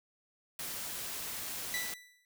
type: noise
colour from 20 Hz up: white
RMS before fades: -40 dBFS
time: 0.59-1.94 s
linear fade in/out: 2 ms
type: tone with exponential decay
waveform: sawtooth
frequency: 1975.5 Hz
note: B6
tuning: in tune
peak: -28 dBFS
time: 1.74-2.25 s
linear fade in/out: 1 ms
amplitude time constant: 110 ms
effects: none